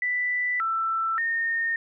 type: tone with pitch steps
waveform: sine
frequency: 1980 / 1332 / 1835 Hz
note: B6 / E6 / A#6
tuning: +4 / +18 / -28 cents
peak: -23 dBFS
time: 0.02-1.76 s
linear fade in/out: 2 ms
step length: 580 ms
effects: none